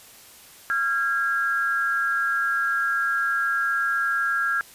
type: tone pair together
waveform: sine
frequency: 1376 / 1636.3 Hz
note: F6 / G#6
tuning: -26 / -26 cents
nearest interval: minor third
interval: 300 cents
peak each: -24 / -23 dBFS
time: 0.7-4.61 s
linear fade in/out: 0 ms
effects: white hiss -48 dBFS RMS until 4.74 s + resampled to 32000 Hz